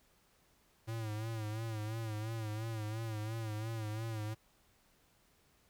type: tone with vibrato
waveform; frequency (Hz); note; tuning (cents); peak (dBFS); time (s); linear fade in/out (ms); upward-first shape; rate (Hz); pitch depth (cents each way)
square; 110; A2; 0; -38; 0.87-4.35; 20; sine; 2.9; 68
effects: pink hiss -70 dBFS RMS until 5.69 s